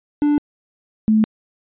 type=tone pair in turn; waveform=triangle / sine; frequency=293.7 / 217.1 Hz; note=D4 / A3; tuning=0 / -23 cents; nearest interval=perfect fourth; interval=523 cents; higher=first; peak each=-11 dBFS; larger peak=neither; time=0.22-0.38 / 1.08-1.24 s; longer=neither; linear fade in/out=0 ms; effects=resampled to 8000 Hz